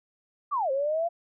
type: linear two-way sweep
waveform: sine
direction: down then up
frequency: 1213 to 523.3 to 694 Hz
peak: -24 dBFS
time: 0.51-1.09 s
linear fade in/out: 20 ms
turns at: 0.71 s
effects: none